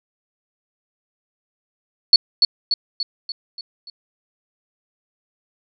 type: tone with echo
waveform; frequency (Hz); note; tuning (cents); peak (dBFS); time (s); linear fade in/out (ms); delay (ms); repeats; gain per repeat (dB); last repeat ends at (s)
sine; 4420; C#8; -6; -5; 2.13-2.16; 2; 290; 6; -5; 3.9
effects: none

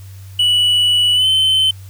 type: tone with pitch glide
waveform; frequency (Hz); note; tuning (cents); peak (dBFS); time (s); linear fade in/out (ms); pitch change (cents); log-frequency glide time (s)
triangle; 2949 to 3071; F#7 to G7; -6 to -36; -9; 0.39-1.71; 5; +70; 1.14-1.27
effects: added 96 Hz sine -32 dBFS peak until 1.89 s + white hiss -47 dBFS RMS until 1.89 s

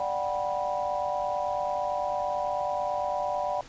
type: chord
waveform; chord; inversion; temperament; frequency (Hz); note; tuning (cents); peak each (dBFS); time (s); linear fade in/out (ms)
sine; G major seventh; second; just; 588 / 735 / 784 / 980; D5 / F#5 / G5 / B5; +2 / -12 / 0 / -14; -31 / -31 / -34 / -33; 0-3.61; 2
effects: pink hiss -49 dBFS RMS until 3.68 s + resampled to 16000 Hz

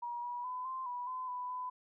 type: tone with pitch steps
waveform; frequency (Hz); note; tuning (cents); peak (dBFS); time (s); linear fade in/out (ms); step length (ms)
sine; 956 / 970 / 1006 / 1042 / 980 / 1019 / 993 / 1003; A#5 / B5 / B5 / C6 / B5 / C6 / B5 / B5; +43 / -31 / +32 / -7 / -14 / -46 / +9 / +26; -37; 0.02-1.7; 10; 210
effects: none

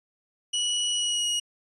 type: tone with pitch glide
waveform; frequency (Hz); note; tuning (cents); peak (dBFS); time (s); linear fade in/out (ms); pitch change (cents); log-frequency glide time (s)
sawtooth; 2932 to 2892; F#7 to F#7; -16 to -40; -21; 0.53-1.4; 10; -24; 0.91-1.28
effects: resampled to 24000 Hz

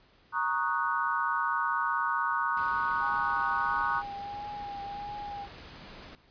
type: chord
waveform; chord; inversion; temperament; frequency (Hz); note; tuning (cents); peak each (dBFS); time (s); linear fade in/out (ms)
sine; D# minor seventh; second; equal; 932.3 / 1108.7 / 1244.5 / 1480; A#5 / C#6 / D#6 / F#6; 0 / 0 / 0 / 0; -32; 0.32-4.03; 50
type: noise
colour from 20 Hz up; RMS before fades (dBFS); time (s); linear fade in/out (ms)
pink; -47; 2.57-6.15; 0
type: tone with vibrato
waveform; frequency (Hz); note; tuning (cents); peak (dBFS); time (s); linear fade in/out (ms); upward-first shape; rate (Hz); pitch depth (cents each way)
sine; 814; G#5; -35; -36; 2.99-5.48; 50; triangle; 1.5; 32
effects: pink hiss -62 dBFS RMS until 6.3 s + resampled to 11025 Hz

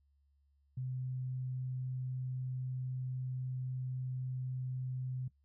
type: tone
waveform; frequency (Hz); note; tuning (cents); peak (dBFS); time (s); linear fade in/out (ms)
sine; 128.3; C3; -34; -36; 0.77-5.28; 5
effects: noise-tail reverb RT60 0.1 s tail -18 dB re dry + added 70 Hz sine -69 dBFS peak until 5.44 s

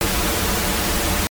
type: noise with comb filter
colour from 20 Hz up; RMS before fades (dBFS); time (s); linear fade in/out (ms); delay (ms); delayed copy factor
pink; -20; 0.01-1.27; 0; 7.7; -0.65
effects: MP3 96 kbps

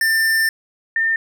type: tone pair in turn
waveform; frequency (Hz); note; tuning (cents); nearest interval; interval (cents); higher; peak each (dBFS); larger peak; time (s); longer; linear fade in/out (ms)
square / sine; 1790 / 1807.7; A6 / A6; +29 / +46; unison; 17; second; -15; neither; 0.01-0.49 / 0.96-1.16; first; 2
effects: none

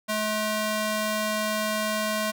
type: tone with high-pass filter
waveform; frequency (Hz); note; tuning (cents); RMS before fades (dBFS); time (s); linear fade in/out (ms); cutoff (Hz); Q
square; 214.3; A3; -45; -27; 0.08-2.32; 20; 470; 0.6
effects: none

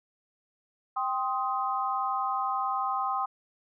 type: chord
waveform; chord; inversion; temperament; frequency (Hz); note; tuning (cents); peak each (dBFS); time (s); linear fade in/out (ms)
sine; C minor; second; just; 784.9 / 1046.5 / 1255.8; G5 / C6 / Eb6; +2 / 0 / +16; -31; 0.96-3.26; 10
effects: none

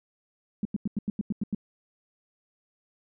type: tone bursts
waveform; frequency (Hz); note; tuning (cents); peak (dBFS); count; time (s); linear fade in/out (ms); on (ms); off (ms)
sine; 206.1; G#3; -13; -24; 9; 0.63-1.548; 2; 22; 90
effects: none

